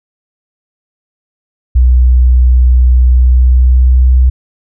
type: tone with pitch glide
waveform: sine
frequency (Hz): 62.2 to 63.43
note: B1 to B1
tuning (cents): +13 to +47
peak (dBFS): -3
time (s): 1.75-4.3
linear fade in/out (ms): 10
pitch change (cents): +34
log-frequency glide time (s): 3.08-4.16
effects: none